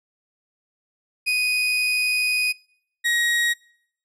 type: tone pair in turn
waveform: 35% pulse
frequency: 2489 / 1892.7 Hz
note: D#7 / A#6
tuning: 0 / +26 cents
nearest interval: perfect fourth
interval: 474 cents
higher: first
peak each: -17 / -17 dBFS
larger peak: neither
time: 1.26-2.53 / 3.04-3.54 s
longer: first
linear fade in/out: 20 ms
effects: noise-tail reverb RT60 0.7 s tail -25 dB re dry + low-pass 12000 Hz 12 dB/octave